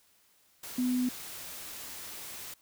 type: tone in noise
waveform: sine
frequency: 250.3 Hz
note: B3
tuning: 23 cents sharp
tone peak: -26 dBFS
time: 0.78-1.09 s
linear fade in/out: 5 ms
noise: white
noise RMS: -43 dBFS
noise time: 0.63-2.54 s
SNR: +14 dB
effects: white hiss -66 dBFS RMS until 2.61 s